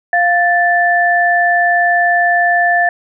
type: tone pair together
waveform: sine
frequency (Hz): 698.5 / 1760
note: F5 / A6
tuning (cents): 0 / 0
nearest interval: octave + major third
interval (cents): 1600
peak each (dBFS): -12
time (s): 0.13-2.89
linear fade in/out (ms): 2
effects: none